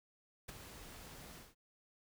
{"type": "noise with ADSR envelope", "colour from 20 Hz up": "pink", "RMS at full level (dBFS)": -45, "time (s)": [0.48, 1.55], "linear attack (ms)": 11, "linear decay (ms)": 16, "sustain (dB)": -8, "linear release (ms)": 180, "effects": []}